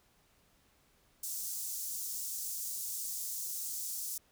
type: high-pass noise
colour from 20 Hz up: pink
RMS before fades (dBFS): -39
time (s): 1.23-4.18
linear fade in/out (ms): 5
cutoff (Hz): 6200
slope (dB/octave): 24
effects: pink hiss -69 dBFS RMS until 4.31 s